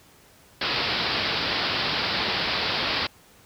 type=low-pass noise; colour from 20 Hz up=white; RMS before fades=-26 dBFS; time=0.61-3.07 s; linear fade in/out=5 ms; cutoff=5000 Hz; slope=96 dB/octave; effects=pink hiss -54 dBFS RMS until 3.45 s + high-pass 60 Hz 12 dB/octave